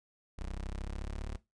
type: linear sweep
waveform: 25% pulse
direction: up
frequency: 31.56 to 36.66 Hz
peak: -34 dBFS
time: 0.38-1.37 s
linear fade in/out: 10 ms
effects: noise-tail reverb RT60 0.2 s tail -17 dB re dry + resampled to 22050 Hz